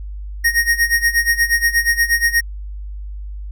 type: tone with tremolo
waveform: square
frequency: 1864.7 Hz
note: A#6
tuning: in tune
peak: -11 dBFS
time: 0.44-2.41 s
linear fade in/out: 10 ms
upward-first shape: sine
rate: 8.4 Hz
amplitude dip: 85%
effects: added 50 Hz sine -26 dBFS peak until 3.51 s